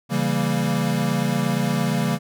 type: chord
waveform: square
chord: C# diminished seventh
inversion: none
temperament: equal with one note detuned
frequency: 138.59 / 166.92 / 196 / 233.1 Hz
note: C#3 / E3 / G3 / Bb3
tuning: 0 / +22 / 0 / 0 cents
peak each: -26 dBFS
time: 0.09-2.19 s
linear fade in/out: 50 ms
effects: none